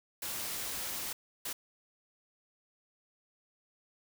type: noise bursts at uneven times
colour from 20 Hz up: white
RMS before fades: -38 dBFS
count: 2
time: 0.22-1.13 / 1.45-1.53 s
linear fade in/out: 5 ms
effects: none